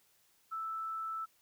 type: tone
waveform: sine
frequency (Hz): 1318.5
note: E6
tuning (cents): 0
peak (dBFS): -36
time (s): 0.51-1.26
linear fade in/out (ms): 20
effects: white hiss -70 dBFS RMS until 1.41 s